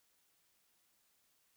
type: silence
effects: white hiss -75 dBFS RMS until 1.56 s